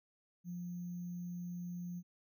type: tone with sample-and-hold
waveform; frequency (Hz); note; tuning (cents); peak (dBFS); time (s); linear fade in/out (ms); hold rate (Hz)
sine; 175.9; F3; +13; -40; 0.44-2.03; 50; 6300
effects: none